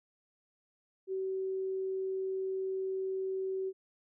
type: tone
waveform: sine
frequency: 380.7 Hz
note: F#4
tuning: 49 cents sharp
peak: -32 dBFS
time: 1.07-3.73 s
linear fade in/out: 50 ms
effects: none